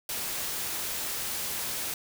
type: noise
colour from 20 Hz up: white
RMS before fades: -33 dBFS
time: 0.09-1.94 s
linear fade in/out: 2 ms
effects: none